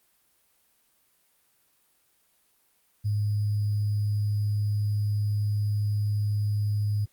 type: tone with sample-and-hold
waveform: sine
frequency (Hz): 104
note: G#2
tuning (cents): +3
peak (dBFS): -23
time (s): 3.04-7.06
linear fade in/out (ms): 20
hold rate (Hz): 4900
effects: white hiss -67 dBFS RMS until 7.12 s + Opus 32 kbps